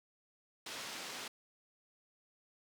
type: band-pass noise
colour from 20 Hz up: white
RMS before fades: -45 dBFS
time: 0.66-1.28 s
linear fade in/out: 5 ms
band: 180 to 5000 Hz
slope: 12 dB/octave
effects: none